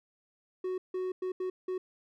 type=tone bursts at uneven times; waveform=triangle; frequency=370 Hz; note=F#4; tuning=in tune; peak=-29 dBFS; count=5; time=0.64-0.78 / 0.94-1.12 / 1.22-1.32 / 1.4-1.5 / 1.68-1.78 s; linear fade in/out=5 ms; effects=none